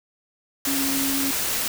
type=tone in noise; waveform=sine; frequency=274.2 Hz; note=C#4; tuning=19 cents flat; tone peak=-25 dBFS; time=0.67-1.31 s; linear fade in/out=2 ms; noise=white; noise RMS=-25 dBFS; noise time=0.65-1.68 s; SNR=-3 dB; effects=none